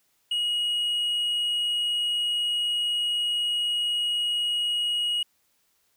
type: tone with tanh clipping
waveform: triangle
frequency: 2894 Hz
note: F#7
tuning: 39 cents flat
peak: -24 dBFS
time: 0.31-5.23 s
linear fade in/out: 5 ms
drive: 7 dB
effects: white hiss -69 dBFS RMS until 5.96 s